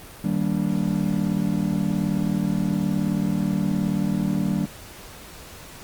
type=chord; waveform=triangle; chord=Eb major seventh; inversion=none; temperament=just; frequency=155.56 / 194.45 / 233.3 / 291.7 Hz; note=Eb3 / G3 / Bb3 / D4; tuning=0 / -14 / +2 / -12 cents; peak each=-25 / -21 / -27 / -27 dBFS; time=0.24-4.66 s; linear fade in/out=5 ms; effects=pink hiss -42 dBFS RMS until 5.83 s + Opus 32 kbps